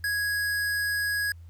square tone, 1661.2 Hz, G#6, in tune, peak -26 dBFS, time 0.04-1.32 s, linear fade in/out 2 ms, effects added 84 Hz sine -43 dBFS peak until 1.49 s + pink hiss -68 dBFS RMS until 1.49 s

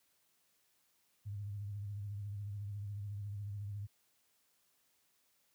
sine tone with vibrato, 101.8 Hz, G#2, 34 cents flat, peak -39 dBFS, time 1.25-3.87 s, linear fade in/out 20 ms, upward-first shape triangle, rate 14 Hz, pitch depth 65 cents each way, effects white hiss -75 dBFS RMS until 5.54 s + high-pass 60 Hz 12 dB/octave

